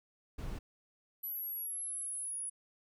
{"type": "noise", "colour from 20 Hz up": "brown", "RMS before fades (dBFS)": -40, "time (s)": [0.38, 0.59], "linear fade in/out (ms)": 10}
{"type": "exponential sweep", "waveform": "sine", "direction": "down", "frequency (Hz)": [11840, 10250], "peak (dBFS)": -37, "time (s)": [1.23, 2.5], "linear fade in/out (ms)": 10}
{"effects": []}